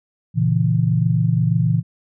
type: chord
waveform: sine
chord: A# diminished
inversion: none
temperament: equal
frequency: 116.54 / 138.59 / 164.81 Hz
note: A#2 / C#3 / E3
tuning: 0 / 0 / 0 cents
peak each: -18 / -21 / -18 dBFS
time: 0.34-1.83 s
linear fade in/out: 50 ms
effects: none